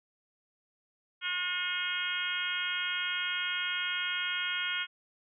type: harmonic tone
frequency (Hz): 360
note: F#4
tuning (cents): -47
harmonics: 3 / 4 / 5 / 6 / 7 / 8 / 9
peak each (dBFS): -45 / -35 / -43 / -37 / -41 / -38 / -36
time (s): 1.21-4.87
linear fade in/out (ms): 50
effects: none